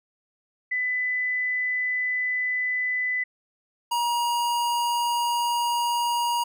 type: tone pair in turn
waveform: sine / square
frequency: 2000 / 951 Hz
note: B6 / A#5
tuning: +21 / +34 cents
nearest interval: octave + minor second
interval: 1287 cents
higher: first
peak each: -23 dBFS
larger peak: neither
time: 0.71-3.24 / 3.91-6.44 s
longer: neither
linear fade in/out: 10 ms
effects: none